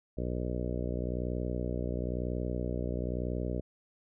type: harmonic tone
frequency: 61 Hz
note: B1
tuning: 21 cents flat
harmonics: 1 / 2 / 3 / 4 / 5 / 6 / 7 / 8 / 9 / 10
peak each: -35 / -38 / -40 / -41 / -42 / -43 / -43 / -44 / -45 / -45 dBFS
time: 0.17-3.61 s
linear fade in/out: 10 ms
effects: none